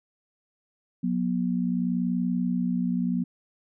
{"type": "tone pair together", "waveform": "sine", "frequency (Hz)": [181.3, 242], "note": ["F#3", "B3"], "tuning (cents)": [-35, -35], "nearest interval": "perfect fourth", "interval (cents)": 500, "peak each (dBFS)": -26, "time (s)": [1.03, 3.24], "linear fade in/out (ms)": 10, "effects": []}